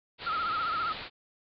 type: low-pass noise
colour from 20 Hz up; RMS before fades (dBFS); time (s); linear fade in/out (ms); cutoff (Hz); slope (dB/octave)
white; -41; 0.18-1.1; 50; 4500; 96
type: tone with vibrato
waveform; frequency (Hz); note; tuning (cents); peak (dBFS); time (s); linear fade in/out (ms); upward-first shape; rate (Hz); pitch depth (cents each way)
sine; 1321; E6; +3; -28; 0.26-0.93; 10; sine; 15; 94
effects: none